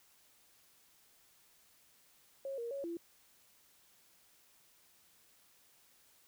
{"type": "tone with pitch steps", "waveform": "sine", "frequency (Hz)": [545, 469.3, 555, 338.9], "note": ["C#5", "A#4", "C#5", "E4"], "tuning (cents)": [-29, 12, 2, 48], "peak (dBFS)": -38, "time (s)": [2.45, 2.97], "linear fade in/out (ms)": 2, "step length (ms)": 130, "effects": ["white hiss -67 dBFS RMS until 6.27 s"]}